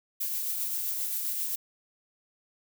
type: noise with tremolo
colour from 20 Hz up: violet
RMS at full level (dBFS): -30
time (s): 0.2-1.56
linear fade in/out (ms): 10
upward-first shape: triangle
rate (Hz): 7.6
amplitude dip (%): 35
effects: none